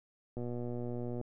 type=click train; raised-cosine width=2 ms; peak=-27 dBFS; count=103; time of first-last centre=0.37-1.213 s; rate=121 Hz; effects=none